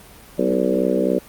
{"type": "harmonic tone with a mistuned harmonic", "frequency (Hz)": 63.7, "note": "C2", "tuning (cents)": -46, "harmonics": [3, 4, 5, 6, 7, 8, 9], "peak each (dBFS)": [-24, -24, -24, -24, -24, -24, -24], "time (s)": [0.38, 1.19], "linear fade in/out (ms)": 10, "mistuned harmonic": 4, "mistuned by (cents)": -28, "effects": ["pink hiss -44 dBFS RMS until 1.28 s", "Opus 32 kbps"]}